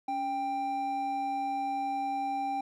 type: tone pair together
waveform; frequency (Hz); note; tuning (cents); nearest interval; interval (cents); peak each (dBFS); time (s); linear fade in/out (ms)
triangle; 280 / 788.8; C#4 / G5; +18 / +11; octave + tritone; 1793; -37 / -28; 0.08-2.61; 5
effects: none